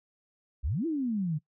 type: exponential two-way sweep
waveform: sine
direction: up then down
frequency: 54 to 342.5 to 144.3 Hz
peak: -27 dBFS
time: 0.63-1.39 s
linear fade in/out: 20 ms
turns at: 0.86 s
effects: noise-tail reverb RT60 0.1 s tail -21 dB re dry